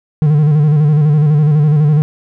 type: tone with vibrato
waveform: triangle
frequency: 150 Hz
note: D3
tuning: 37 cents sharp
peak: -5 dBFS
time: 0.22-2.02 s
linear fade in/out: 0 ms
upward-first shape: square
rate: 12 Hz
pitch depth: 53 cents each way
effects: none